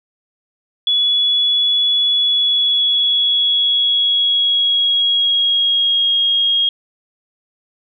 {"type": "tone with pitch glide", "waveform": "sine", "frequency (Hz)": [3399, 3266], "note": ["G#7", "G#7"], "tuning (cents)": [39, -30], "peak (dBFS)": -12, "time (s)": [0.87, 6.69], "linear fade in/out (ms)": 2, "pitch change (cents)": -69, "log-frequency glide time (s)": [2.13, 6.15], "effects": []}